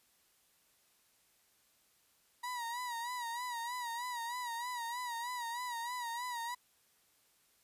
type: tone with vibrato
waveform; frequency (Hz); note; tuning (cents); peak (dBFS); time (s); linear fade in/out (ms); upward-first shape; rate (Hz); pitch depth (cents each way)
35% pulse; 960; B5; -49; -36; 2.43-6.55; 10; sine; 3.2; 71
effects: white hiss -71 dBFS RMS until 7.63 s + resampled to 32000 Hz